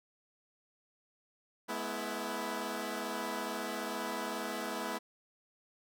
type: chord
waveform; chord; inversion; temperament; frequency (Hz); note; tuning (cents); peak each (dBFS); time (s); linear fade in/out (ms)
10% pulse; E major; first; equal with one note detuned; 212.3 / 246.9 / 329.6; G#3 / B3 / E4; +38 / 0 / 0; -32; 1.68-4.99; 20
effects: none